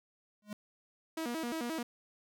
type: tone with exponential growth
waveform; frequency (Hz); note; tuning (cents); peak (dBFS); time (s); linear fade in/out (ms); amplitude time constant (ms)
square; 208.8; G#3; +10; -36; 0.42-0.53; 2; 23
type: tone with vibrato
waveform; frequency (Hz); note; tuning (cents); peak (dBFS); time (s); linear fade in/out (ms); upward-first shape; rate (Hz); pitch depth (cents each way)
sawtooth; 277.6; C#4; +3; -31; 1.17-1.83; 5; square; 5.7; 260
effects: none